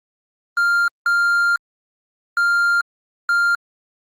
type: tone bursts at uneven times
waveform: triangle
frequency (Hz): 1396.9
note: F6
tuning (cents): 0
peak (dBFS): -12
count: 4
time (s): 0.57-0.88 / 1.06-1.56 / 2.37-2.81 / 3.29-3.55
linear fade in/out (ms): 2
effects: Opus 24 kbps